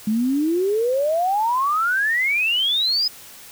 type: exponential sweep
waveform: sine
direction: up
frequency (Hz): 207.7 to 5100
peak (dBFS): -17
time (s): 0.07-3.08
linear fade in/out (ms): 5
effects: white hiss -42 dBFS RMS until 3.51 s